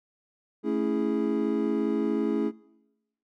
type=chord; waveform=triangle; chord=A major seventh; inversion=none; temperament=equal; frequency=220 / 277.2 / 329.6 / 415.3 Hz; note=A3 / C#4 / E4 / G#4; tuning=0 / 0 / 0 / 0 cents; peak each=-28 dBFS; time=0.63-2.52 s; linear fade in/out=50 ms; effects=noise-tail reverb RT60 1.0 s tail -23 dB re dry